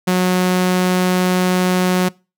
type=tone; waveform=sawtooth; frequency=182.6 Hz; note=F#3; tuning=23 cents flat; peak=-9 dBFS; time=0.07-2.09 s; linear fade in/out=10 ms; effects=noise-tail reverb RT60 0.3 s tail -24 dB re dry